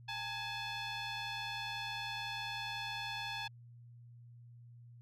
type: tone with frequency modulation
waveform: sine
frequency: 898 Hz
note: A5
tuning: 35 cents sharp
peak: -36 dBFS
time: 0.08-3.48 s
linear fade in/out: 10 ms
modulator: 855 Hz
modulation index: 4
effects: tanh soft clip ceiling -37 dBFS + added 119 Hz sine -53 dBFS peak until 5.01 s